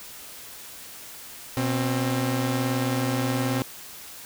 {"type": "tone pair together", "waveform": "sawtooth", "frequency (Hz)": [123.27, 265.3], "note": ["B2", "C4"], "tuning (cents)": [-3, 24], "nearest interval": "octave + minor second", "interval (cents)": 1327, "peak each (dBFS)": -22, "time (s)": [1.57, 3.62], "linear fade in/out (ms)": 0, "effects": ["white hiss -42 dBFS RMS until 4.25 s"]}